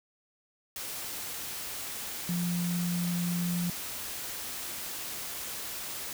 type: tone in noise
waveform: sine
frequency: 174.61 Hz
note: F3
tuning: in tune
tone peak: -28 dBFS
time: 2.29-3.7 s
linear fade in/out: 2 ms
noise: white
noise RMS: -38 dBFS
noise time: 0.76-6.13 s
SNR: +7 dB
effects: none